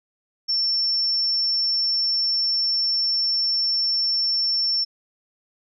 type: tone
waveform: sine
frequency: 5410 Hz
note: E8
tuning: 44 cents sharp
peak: -19 dBFS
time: 0.48-4.85 s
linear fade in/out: 20 ms
effects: none